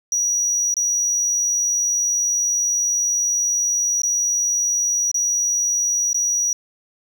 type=tone with dropouts; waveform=triangle; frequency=5800 Hz; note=F#8; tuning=35 cents flat; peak=-16 dBFS; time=0.12-6.53 s; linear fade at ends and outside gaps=2 ms; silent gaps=0.741-0.767 / 4.019-4.033 / 5.115-5.143 / 6.131-6.144 s; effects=none